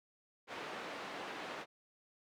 pink band-pass noise, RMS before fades -45 dBFS, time 0.47-1.66 s, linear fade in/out 50 ms, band 370 to 2800 Hz, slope 12 dB/octave, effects none

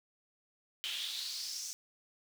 brown noise with high-pass filter sweep, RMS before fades -40 dBFS, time 0.84-1.73 s, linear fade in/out 0 ms, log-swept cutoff 3000 to 6200 Hz, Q 4.6, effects none

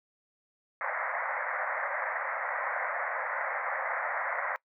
white band-pass noise, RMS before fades -33 dBFS, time 0.81-4.56 s, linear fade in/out 0 ms, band 520 to 2100 Hz, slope 96 dB/octave, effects noise-tail reverb RT60 0.1 s tail -22 dB re dry

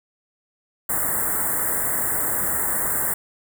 white band-stop noise, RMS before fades -23 dBFS, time 0.89-3.14 s, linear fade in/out 5 ms, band 2000 to 7500 Hz, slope 96 dB/octave, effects none

